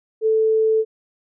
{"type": "tone", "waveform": "sine", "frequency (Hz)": 440, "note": "A4", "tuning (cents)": 0, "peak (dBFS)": -14, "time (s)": [0.21, 0.85], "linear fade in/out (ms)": 50, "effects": []}